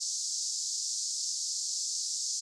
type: band-pass noise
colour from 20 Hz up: white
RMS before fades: -34 dBFS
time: 0-2.41 s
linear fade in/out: 20 ms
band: 4600 to 7500 Hz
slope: 48 dB/octave
effects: none